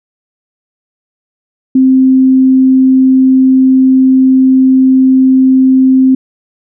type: tone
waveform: sine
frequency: 261.6 Hz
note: C4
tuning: in tune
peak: -3 dBFS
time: 1.75-6.15 s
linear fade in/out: 5 ms
effects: none

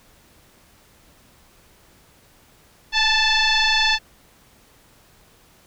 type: tone with frequency modulation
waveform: sine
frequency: 865 Hz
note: A5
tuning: 30 cents flat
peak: -15 dBFS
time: 2.92-3.99 s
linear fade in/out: 50 ms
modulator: 877 Hz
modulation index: 4.6
effects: pink hiss -54 dBFS RMS until 5.66 s

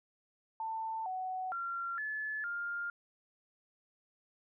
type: tone with pitch steps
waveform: sine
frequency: 891 / 746 / 1376 / 1725 / 1404 Hz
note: A5 / F#5 / F6 / A6 / F6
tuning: +22 / +14 / -26 / -35 / +9 cents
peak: -35 dBFS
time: 0.6-2.9 s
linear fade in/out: 2 ms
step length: 460 ms
effects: none

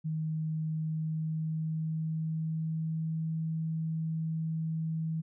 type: tone with pitch glide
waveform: sine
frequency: 157.5 to 160.62 Hz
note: D#3 to E3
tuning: +21 to -45 cents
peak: -30 dBFS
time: 0.04-5.22 s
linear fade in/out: 20 ms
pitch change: +34 cents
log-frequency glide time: 0.7-3.32 s
effects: none

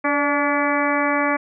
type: harmonic tone with a mistuned harmonic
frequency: 286.9 Hz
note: D4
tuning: 40 cents flat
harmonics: 1 / 2 / 3 / 4 / 5 / 6 / 7 / 8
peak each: -23 / -24 / -26 / -24 / -29 / -27 / -27 / -28 dBFS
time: 0.04-1.37 s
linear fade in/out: 10 ms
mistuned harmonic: 2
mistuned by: +36 cents
effects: none

